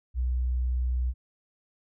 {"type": "tone", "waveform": "sine", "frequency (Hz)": 62.2, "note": "B1", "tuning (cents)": 13, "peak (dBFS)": -24, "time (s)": [0.14, 1.14], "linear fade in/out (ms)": 50, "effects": []}